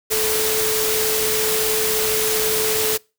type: tone in noise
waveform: sine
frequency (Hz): 435.4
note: A4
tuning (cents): -18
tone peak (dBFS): -22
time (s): 0.1-2.98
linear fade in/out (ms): 20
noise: white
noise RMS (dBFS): -21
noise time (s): 0.1-2.98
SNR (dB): -4
effects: noise-tail reverb RT60 0.3 s tail -26 dB re dry